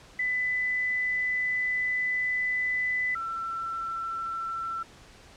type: tone pair in turn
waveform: sine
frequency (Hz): 2000 / 1343.3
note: B6 / E6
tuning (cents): +21 / +32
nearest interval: perfect fifth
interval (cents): 689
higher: first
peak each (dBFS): -25 / -30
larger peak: first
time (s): 0.19-3.15 / 3.15-4.83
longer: first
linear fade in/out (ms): 5
effects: pink hiss -52 dBFS RMS until 5.36 s + low-pass 7000 Hz 12 dB/octave